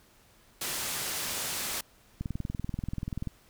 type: low-pass noise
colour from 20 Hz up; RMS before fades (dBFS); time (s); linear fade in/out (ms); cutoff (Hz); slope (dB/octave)
white; -34; 0.61-1.81; 5; 12000; 12
type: click train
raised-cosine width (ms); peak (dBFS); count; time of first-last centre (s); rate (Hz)
5; -21; 23; 2.21-3.273; 20.7
effects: pink hiss -61 dBFS RMS until 3.49 s